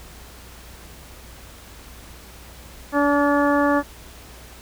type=harmonic tone with a mistuned harmonic; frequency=287.5 Hz; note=D4; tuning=37 cents flat; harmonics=1 / 2 / 3 / 4 / 5 / 6; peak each=-19 / -21 / -25 / -24 / -29 / -27 dBFS; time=2.92-3.83 s; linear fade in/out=50 ms; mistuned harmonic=5; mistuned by=-16 cents; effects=added 60 Hz sine -44 dBFS peak until 4.61 s + pink hiss -44 dBFS RMS until 4.61 s